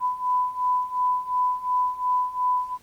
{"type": "beating tone pair", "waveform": "sine", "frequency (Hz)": [997, 999.8], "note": ["B5", "B5"], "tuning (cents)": [16, 21], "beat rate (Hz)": 2.8, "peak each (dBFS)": [-26, -23], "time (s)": [0, 2.78], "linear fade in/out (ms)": 50, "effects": ["pink hiss -57 dBFS RMS until 2.82 s", "Opus 24 kbps"]}